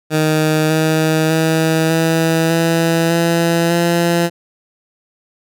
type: tone with pitch steps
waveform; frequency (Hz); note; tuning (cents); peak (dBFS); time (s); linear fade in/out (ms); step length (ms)
15% pulse; 155.56 / 158.01 / 160.49 / 163.01 / 165.57 / 168.18 / 170.82; D#3 / D#3 / E3 / E3 / E3 / E3 / F3; 0 / +27 / -46 / -19 / +8 / +35 / -38; -6; 0.1-4.3; 50; 600
effects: none